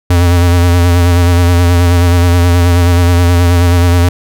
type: tone with vibrato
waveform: square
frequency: 87.31 Hz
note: F2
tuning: in tune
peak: -6 dBFS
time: 0.1-4.09 s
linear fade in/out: 5 ms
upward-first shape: sine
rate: 9.4 Hz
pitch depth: 36 cents each way
effects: none